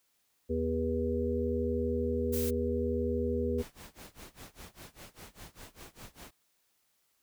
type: harmonic tone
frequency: 80.7 Hz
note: E2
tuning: 36 cents flat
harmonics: 1 / 3 / 5 / 6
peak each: -34 / -34 / -34 / -34 dBFS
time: 0.49-3.63 s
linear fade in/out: 20 ms
type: noise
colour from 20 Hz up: blue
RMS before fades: -38 dBFS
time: 2.32-2.51 s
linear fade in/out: 20 ms
type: noise with tremolo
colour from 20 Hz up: pink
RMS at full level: -47 dBFS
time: 3.58-6.31 s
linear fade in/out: 5 ms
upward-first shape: sine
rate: 5 Hz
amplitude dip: 95%
effects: white hiss -74 dBFS RMS until 7.22 s